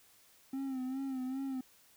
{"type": "tone with vibrato", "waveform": "triangle", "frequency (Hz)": 263.5, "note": "C4", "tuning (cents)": 12, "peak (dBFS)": -33, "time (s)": [0.53, 1.61], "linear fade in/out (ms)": 5, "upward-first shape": "sine", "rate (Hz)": 2.5, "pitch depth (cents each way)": 59, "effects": ["white hiss -64 dBFS RMS until 1.96 s"]}